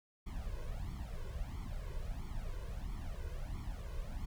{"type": "noise with flanger", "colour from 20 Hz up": "brown", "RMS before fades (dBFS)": -41, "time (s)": [0.26, 4.26], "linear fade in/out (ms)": 10, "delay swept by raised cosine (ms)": [0.9, 2], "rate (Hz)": 1.5, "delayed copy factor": 1, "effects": []}